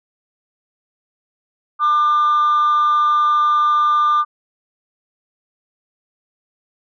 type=tone with amplitude modulation; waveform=sine; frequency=1196 Hz; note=D6; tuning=31 cents sharp; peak=-8 dBFS; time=1.79-4.25 s; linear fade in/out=50 ms; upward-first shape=sine; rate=293 Hz; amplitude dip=45%; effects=tanh soft clip ceiling -10 dBFS